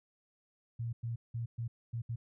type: tone bursts at uneven times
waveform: sine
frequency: 116.54 Hz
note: A#2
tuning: in tune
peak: -34 dBFS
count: 6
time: 0.79-0.93 / 1.03-1.16 / 1.34-1.46 / 1.58-1.68 / 1.93-2.02 / 2.09-2.16 s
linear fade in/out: 10 ms
effects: none